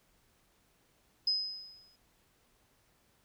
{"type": "tone with exponential decay", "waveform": "sine", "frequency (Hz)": 5050, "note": "D#8", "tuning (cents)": 25, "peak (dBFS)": -25, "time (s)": [1.27, 1.96], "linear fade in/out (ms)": 5, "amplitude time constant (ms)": 150, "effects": ["pink hiss -70 dBFS RMS until 3.24 s"]}